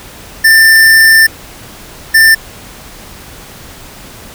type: tone pair in turn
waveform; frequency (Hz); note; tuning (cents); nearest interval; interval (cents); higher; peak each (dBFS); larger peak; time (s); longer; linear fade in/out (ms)
square; 1786 / 1786; A6 / A6; +25 / +25; unison; 0; neither; -3; neither; 0.44-1.27 / 2.14-2.35; first; 10
effects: pink hiss -32 dBFS RMS until 4.34 s